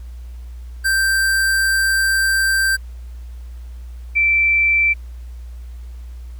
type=tone pair in turn; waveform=square / sine; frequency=1568 / 2336 Hz; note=G6 / D7; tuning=0 / -10 cents; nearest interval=perfect fifth; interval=690 cents; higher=second; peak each=-15 / -12 dBFS; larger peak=second; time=0.84-2.77 / 4.15-4.94 s; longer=first; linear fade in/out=20 ms; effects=added 60 Hz sine -30 dBFS peak until 6.39 s + pink hiss -54 dBFS RMS until 6.39 s